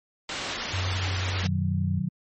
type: low-pass noise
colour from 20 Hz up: white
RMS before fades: -33 dBFS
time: 0.29-1.47 s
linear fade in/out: 2 ms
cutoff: 3900 Hz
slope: 12 dB/octave
type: tone with vibrato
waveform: sine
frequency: 92.5 Hz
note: F#2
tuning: in tune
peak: -26 dBFS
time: 0.73-2 s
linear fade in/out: 10 ms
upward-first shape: square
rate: 8.4 Hz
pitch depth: 9 cents each way
type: chord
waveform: sine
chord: B major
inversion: none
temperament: just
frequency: 123.47 / 154.34 / 185.21 Hz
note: B2 / D#3 / F#3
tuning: 0 / -14 / +2 cents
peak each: -34 / -29 / -28 dBFS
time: 1.43-2.09 s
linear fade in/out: 10 ms
effects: MP3 32 kbps